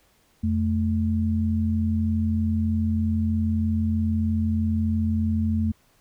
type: tone pair together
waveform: sine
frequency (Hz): 87 / 219.2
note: F2 / A3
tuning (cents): -6 / -6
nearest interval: octave + major third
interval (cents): 1600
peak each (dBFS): -23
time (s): 0.43-5.72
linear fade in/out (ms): 10
effects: pink hiss -62 dBFS RMS until 6 s